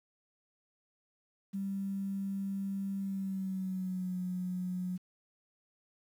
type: tone with pitch glide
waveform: sine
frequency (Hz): 196 to 181.82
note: G3 to F#3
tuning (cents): 0 to -30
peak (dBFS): -33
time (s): 1.53-4.98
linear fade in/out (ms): 20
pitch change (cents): -130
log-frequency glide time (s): 3-4.17
effects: 10-bit